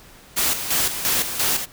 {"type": "noise with tremolo", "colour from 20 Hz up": "white", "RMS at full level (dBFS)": -20, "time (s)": [0.36, 1.66], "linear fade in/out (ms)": 20, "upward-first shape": "square", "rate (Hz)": 2.9, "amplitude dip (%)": 60, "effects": ["pink hiss -47 dBFS RMS until 1.72 s"]}